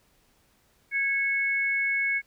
sine tone pair together, 1652.2 / 2200 Hz, G#6 / C#7, -9 / -14 cents, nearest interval perfect fourth, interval 495 cents, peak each -30 / -24 dBFS, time 0.91-2.22 s, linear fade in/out 50 ms, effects pink hiss -65 dBFS RMS until 2.26 s

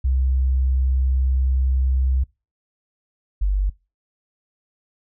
sine tone pair in turn, 65.1 / 48.63 Hz, C2 / G1, -8 / -13 cents, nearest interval perfect fourth, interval 505 cents, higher first, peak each -16 dBFS, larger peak neither, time 0.04-2.24 / 3.41-3.7 s, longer first, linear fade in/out 10 ms, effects noise-tail reverb RT60 0.3 s tail -25 dB re dry

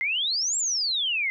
sine exponential two-way sweep, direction up then down, 2036 to 7660 to 2036 Hz, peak -23 dBFS, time 0.01-1.3 s, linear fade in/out 0 ms, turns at 0.57 s, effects none

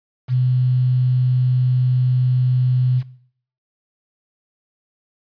sine tone with quantisation, 126.6 Hz, B2, 43 cents sharp, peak -14 dBFS, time 0.28-3.03 s, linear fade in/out 50 ms, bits 7, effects noise-tail reverb RT60 0.6 s tail -18 dB re dry + resampled to 11025 Hz

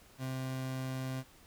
30% pulse tone, 130.81 Hz, C3, in tune, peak -33 dBFS, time 0.18-1.24 s, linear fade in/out 50 ms, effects pink hiss -60 dBFS RMS until 1.46 s

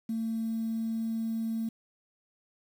sine tone, 225.1 Hz, A3, 40 cents sharp, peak -28 dBFS, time 0.09-1.69 s, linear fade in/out 5 ms, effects tanh soft clip ceiling -25 dBFS + 9-bit

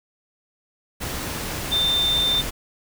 sine tone in noise, 3586 Hz, A7, 32 cents sharp, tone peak -18 dBFS, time 1.71-2.42 s, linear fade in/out 20 ms, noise pink, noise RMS -29 dBFS, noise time 1-2.51 s, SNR +8 dB, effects none

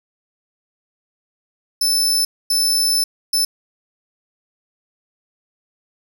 sawtooth tone bursts at uneven times, 5274 Hz, E8, in tune, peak -12 dBFS, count 3, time 1.81-2.25 / 2.5-3.04 / 3.33-3.45 s, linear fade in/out 5 ms, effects none

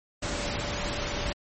sine tone in noise, 581 Hz, D5, 19 cents flat, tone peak -38 dBFS, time 0.22-1.33 s, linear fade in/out 10 ms, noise pink, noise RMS -31 dBFS, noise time 0.22-1.33 s, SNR -10 dB, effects low-pass 10000 Hz 12 dB/octave + MP3 32 kbps

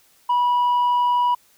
sine tone, 976 Hz, B5, 21 cents flat, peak -13 dBFS, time 0.29-1.35 s, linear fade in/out 10 ms, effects tanh soft clip ceiling -15 dBFS + white hiss -57 dBFS RMS until 1.57 s

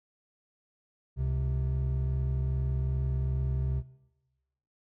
triangle tone pair together, 67.9 / 130.42 Hz, C#2 / C3, -35 / -5 cents, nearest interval major seventh, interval 1130 cents, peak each -28 dBFS, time 1.16-3.83 s, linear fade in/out 50 ms, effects noise-tail reverb RT60 1.0 s tail -17 dB re dry

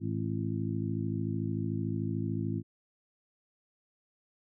harmonic tone with a mistuned harmonic, 53.5 Hz, A1, 48 cents flat, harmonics 2 / 3 / 4 / 5 / 6, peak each -34 / -36 / -37 / -38 / -39 dBFS, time 0-2.63 s, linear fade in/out 50 ms, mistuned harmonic 6, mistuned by +83 cents, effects none

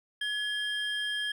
triangle tone pair together, 1695 / 3200 Hz, G#6 / G7, +35 / +35 cents, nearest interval major seventh, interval 1100 cents, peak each -31 / -31 dBFS, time 0.21-1.32 s, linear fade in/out 5 ms, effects none

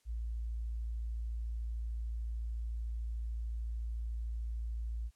sine tone, 56.8 Hz, A#1, 44 cents flat, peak -35 dBFS, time 0.05-5.11 s, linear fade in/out 50 ms, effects white hiss -74 dBFS RMS until 5.15 s + low-pass 10000 Hz 12 dB/octave

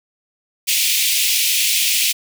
pink high-pass noise, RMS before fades -17 dBFS, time 0.67-2.13 s, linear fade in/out 20 ms, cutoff 2300 Hz, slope 48 dB/octave, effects none

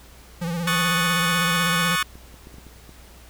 square tone with vibrato, 170 Hz, F3, 46 cents flat, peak -25 dBFS, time 0.41-1.96 s, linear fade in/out 10 ms, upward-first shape sine, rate 16 Hz, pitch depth 67 cents each way
25% pulse chord, D# half-diminished seventh, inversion third, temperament equal, 1108.7 / 1244.5 / 1480 / 1760 Hz, C#6 / D#6 / F#6 / A6, 0 / 0 / 0 / 0 cents, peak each -22 / -23 / -22 / -23 dBFS, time 0.67-2.03 s, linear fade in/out 5 ms
clicks, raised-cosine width 3 ms, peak -31 dBFS, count 8, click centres 2.025 / 2.155 / 2.342 / 2.471 / 2.542 / 2.584 / 2.667 / 2.893 s
effects added 60 Hz sine -46 dBFS peak until 3.29 s + pink hiss -49 dBFS RMS until 3.29 s

